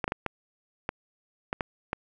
clicks, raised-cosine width 0.5 ms, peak -13 dBFS, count 8, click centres 0.042 / 0.079 / 0.121 / 0.263 / 0.891 / 1.529 / 1.608 / 1.931 s, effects none

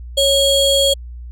square ring-modulated tone, 1922 Hz, B6, 48 cents flat, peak -9 dBFS, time 0.17-0.94 s, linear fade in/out 10 ms, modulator 1370 Hz, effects added 60 Hz sine -29 dBFS peak until 1.31 s + low-pass 12000 Hz 12 dB/octave

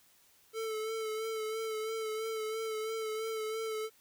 square tone with vibrato, 440 Hz, A4, in tune, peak -35 dBFS, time 0.53-3.9 s, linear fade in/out 50 ms, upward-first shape sine, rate 3 Hz, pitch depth 30 cents each way, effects white hiss -65 dBFS RMS until 4 s

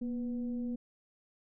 sine tone with frequency modulation, 239.6 Hz, A#3, 48 cents sharp, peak -33 dBFS, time 0.01-0.76 s, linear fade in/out 10 ms, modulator 256 Hz, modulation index 0.37, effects none

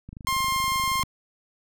click train, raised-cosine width 5 ms, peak -27 dBFS, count 25, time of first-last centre 0.09-1.035 s, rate 25.4 Hz
sawtooth tone, 1060 Hz, C6, 22 cents sharp, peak -19 dBFS, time 0.27-1.03 s, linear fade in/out 0 ms
effects none

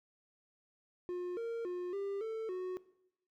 triangle tone with pitch steps, 357.2 / 462.1 / 357.5 / 397.5 / 444.8 / 367.8 Hz, F4 / A#4 / F4 / G4 / A4 / F#4, +39 / -15 / +41 / +24 / +19 / -10 cents, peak -34 dBFS, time 1.09-2.77 s, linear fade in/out 0 ms, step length 280 ms, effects noise-tail reverb RT60 0.8 s tail -18 dB re dry

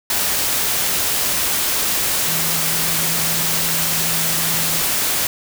sine tone in noise, 164.3 Hz, E3, 5 cents flat, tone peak -29 dBFS, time 2.27-4.81 s, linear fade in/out 2 ms, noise white, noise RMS -19 dBFS, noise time 0.1-5.27 s, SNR -13 dB, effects none

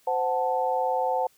sine chord, F# diminished, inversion second, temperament equal with one note detuned, 517.2 / 740 / 880 Hz, C5 / F#5 / A5, -20 / 0 / 0 cents, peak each -27 dBFS, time 0.07-1.27 s, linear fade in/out 5 ms, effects white hiss -62 dBFS RMS until 1.37 s

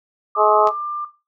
sine tone, 1191 Hz, D6, 24 cents sharp, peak -21 dBFS, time 0.35-1.05 s, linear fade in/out 5 ms
harmonic tone, 212.1 Hz, G#3, 37 cents sharp, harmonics 2 / 3 / 4 / 5 / 6, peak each -18 / -18 / -18 / -18 / -18 dBFS, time 0.36-0.72 s, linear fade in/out 50 ms
clicks, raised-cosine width 0.2 ms, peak -14 / -24 dBFS, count 2, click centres 0.673 / 0.687 s
effects noise-tail reverb RT60 0.3 s tail -17 dB re dry

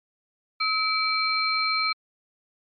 sine tone cluster, 1284 / 2312 / 4170 Hz, E6 / D7 / C8, -46 / -28 / -7 cents, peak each -26 dBFS, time 0.6-1.93 s, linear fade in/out 10 ms, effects MP3 32 kbps

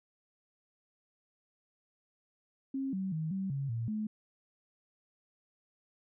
sine tone with pitch steps, 269.3 / 190.7 / 158.2 / 192.2 / 138.2 / 115.2 / 214.6 Hz, C#4 / G3 / D#3 / G3 / C#3 / A#2 / A3, -50 / -47 / +29 / -34 / -5 / -20 / -43 cents, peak -32 dBFS, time 2.74-4.07 s, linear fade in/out 5 ms, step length 190 ms, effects none

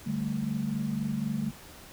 sine chord, D suspended fourth, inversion none, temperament equal, 146.83 / 196 / 220 Hz, D3 / G3 / A3, 0 / 0 / 0 cents, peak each -34 / -33 / -31 dBFS, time 0.06-1.51 s, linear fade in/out 10 ms, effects pink hiss -49 dBFS RMS until 1.92 s

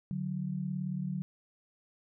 sine tone pair together, 146.83 / 184.99 Hz, D3 / F#3, 0 / 0 cents, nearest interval major third, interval 400 cents, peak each -36 / -34 dBFS, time 0.11-1.22 s, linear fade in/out 0 ms, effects none

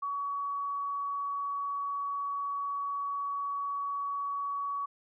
sine tone, 1129 Hz, C#6, 31 cents sharp, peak -31 dBFS, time 0.02-4.86 s, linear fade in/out 10 ms, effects none

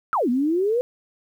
sine exponential two-way sweep, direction down then up, 1421 to 234 to 508 Hz, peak -18 dBFS, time 0.13-0.81 s, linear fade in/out 0 ms, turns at 0.29 s, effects 9-bit

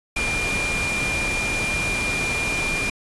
sine tone in noise, 2401 Hz, D7, 38 cents sharp, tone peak -23 dBFS, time 0.16-2.9 s, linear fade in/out 5 ms, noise pink, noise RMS -27 dBFS, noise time 0.16-2.9 s, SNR +1 dB, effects resampled to 24000 Hz

